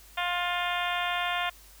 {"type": "harmonic tone", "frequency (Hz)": 352.9, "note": "F4", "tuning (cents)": 18, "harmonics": [2, 3, 4, 5, 6, 7, 8, 9, 10], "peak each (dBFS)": [-32, -34, -35, -36, -37, -37, -38, -39, -39], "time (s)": [0.17, 1.5], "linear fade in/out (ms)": 10, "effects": ["added 50 Hz sine -54 dBFS peak until 1.8 s", "white hiss -54 dBFS RMS until 1.8 s"]}